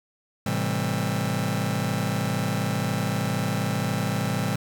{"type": "chord", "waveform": "sawtooth", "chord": "A minor seventh", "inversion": "none", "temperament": "just", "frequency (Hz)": [110, 132, 165, 198], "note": ["A2", "C3", "E3", "G3"], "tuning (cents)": [0, 16, 2, 18], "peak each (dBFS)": -25, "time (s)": [0.46, 4.56], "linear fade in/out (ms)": 5, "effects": ["8-bit"]}